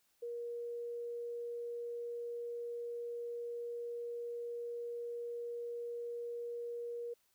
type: tone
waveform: sine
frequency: 474.2 Hz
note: A#4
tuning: 30 cents sharp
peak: -39 dBFS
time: 0.22-7.14 s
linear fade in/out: 10 ms
effects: white hiss -75 dBFS RMS until 7.34 s